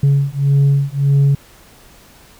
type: beating tone pair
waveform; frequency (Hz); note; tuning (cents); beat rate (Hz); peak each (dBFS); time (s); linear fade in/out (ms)
sine; 139.1 / 140.8; C#3 / C#3; +6 / +27; 1.7; -12; 0.03-1.35; 5
effects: tanh soft clip ceiling -7 dBFS + pink hiss -45 dBFS RMS until 2.39 s